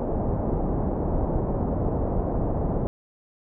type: low-pass noise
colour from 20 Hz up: pink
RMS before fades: -25 dBFS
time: 0-2.87 s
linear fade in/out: 0 ms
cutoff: 770 Hz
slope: 24 dB/octave
effects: none